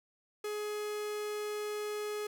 45% pulse tone, 420 Hz, G#4, 19 cents sharp, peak -35 dBFS, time 0.44-2.27 s, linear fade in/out 5 ms, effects none

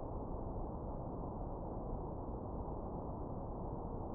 pink low-pass noise, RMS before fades -43 dBFS, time 0-4.14 s, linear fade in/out 0 ms, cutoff 1000 Hz, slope 48 dB/octave, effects none

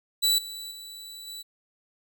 sawtooth tone with level steps, 3951 Hz, B7, in tune, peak -17 / -33 / -37 / -34 dBFS, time 0.22-1.43 s, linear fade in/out 20 ms, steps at 0.38 / 0.71 / 1.27 s, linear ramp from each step 5 ms, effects none

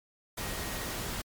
sine tone in noise, 1880 Hz, A#6, 14 cents sharp, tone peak -47 dBFS, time 0.38-0.95 s, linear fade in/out 10 ms, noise pink, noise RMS -36 dBFS, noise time 0.37-1.22 s, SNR -14 dB, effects MP3 96 kbps

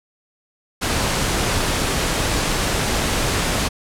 pink noise, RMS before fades -20 dBFS, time 0.81-3.69 s, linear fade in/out 20 ms, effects low-pass 10000 Hz 12 dB/octave

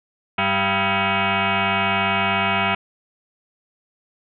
sine tone with frequency modulation, 781 Hz, G5, 7 cents flat, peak -17 dBFS, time 0.38-2.75 s, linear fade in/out 5 ms, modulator 293 Hz, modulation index 7, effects none

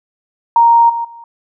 sine tone with level steps, 932.3 Hz, A#5, in tune, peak -5 / -16 / -32 dBFS, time 0.56-1.24 s, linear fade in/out 2 ms, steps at 0.89 / 1.04 s, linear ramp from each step 10 ms, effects none

